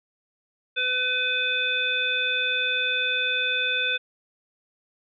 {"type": "harmonic tone", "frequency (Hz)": 504, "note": "B4", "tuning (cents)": 35, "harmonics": [1, 3, 5, 7], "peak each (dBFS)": [-35, -27, -26, -27], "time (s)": [0.76, 3.98], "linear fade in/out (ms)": 20, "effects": []}